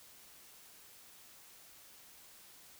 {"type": "silence", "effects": ["white hiss -58 dBFS RMS until 2.79 s"]}